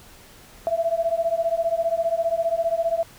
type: beating tone pair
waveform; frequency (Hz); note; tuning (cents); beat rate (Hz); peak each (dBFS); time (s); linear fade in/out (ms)
sine; 659.3 / 674.3; E5 / E5; 0 / +39; 15; -23; 0.67-3.03; 0
effects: pink hiss -48 dBFS RMS until 3.18 s